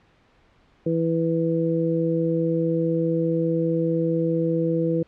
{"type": "harmonic tone", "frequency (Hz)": 164.81, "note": "E3", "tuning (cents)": 0, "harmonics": [1, 2, 3], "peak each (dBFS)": [-24, -24, -24], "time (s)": [0.86, 5.03], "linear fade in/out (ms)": 5, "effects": ["pink hiss -59 dBFS RMS until 5.07 s", "low-pass 3000 Hz 12 dB/octave"]}